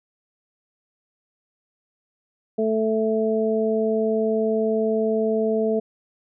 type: harmonic tone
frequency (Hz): 220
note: A3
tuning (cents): 0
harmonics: 1 / 2 / 3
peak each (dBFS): -24 / -21 / -26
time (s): 2.58-5.8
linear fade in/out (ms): 10
effects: none